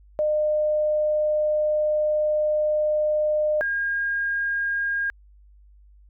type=tone pair in turn; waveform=sine; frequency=607 / 1620.5 Hz; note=D#5 / G#6; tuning=-43 / -43 cents; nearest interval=octave + perfect fourth; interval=1700 cents; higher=second; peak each=-19 / -22 dBFS; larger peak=first; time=0.19-3.61 / 3.61-5.1 s; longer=first; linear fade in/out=0 ms; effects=added 50 Hz sine -49 dBFS peak until 6.09 s